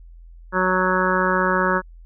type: harmonic tone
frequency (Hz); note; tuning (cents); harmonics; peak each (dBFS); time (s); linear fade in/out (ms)
185; F#3; 0; 1 / 2 / 3 / 5 / 6 / 7 / 8 / 9; -25 / -25 / -25 / -25 / -25 / -25 / -25 / -25; 0.52-1.82; 50
effects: added 42 Hz sine -40 dBFS peak until 2.05 s